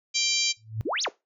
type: harmonic tone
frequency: 787 Hz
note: G5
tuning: 7 cents sharp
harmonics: 3 / 4 / 5 / 6 / 7 / 8 / 9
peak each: -30 / -30 / -31 / -28 / -33 / -30 / -33 dBFS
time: 0.14-0.53 s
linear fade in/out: 20 ms
type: tone with exponential growth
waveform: sine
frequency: 110 Hz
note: A2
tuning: in tune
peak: -23 dBFS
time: 0.57-0.81 s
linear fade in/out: 0 ms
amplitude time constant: 51 ms
type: exponential two-way sweep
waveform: sine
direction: up then down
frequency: 246.9 to 6980 to 276.7 Hz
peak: -25 dBFS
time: 0.85-1.09 s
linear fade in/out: 10 ms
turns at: 1.03 s
effects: noise-tail reverb RT60 0.2 s tail -19 dB re dry